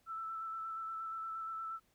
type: tone with vibrato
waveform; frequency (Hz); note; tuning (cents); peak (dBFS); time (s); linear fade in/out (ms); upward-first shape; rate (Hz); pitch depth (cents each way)
sine; 1324; E6; +7; -39; 0.06-1.8; 50; square; 8.5; 14
effects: pink hiss -74 dBFS RMS until 1.94 s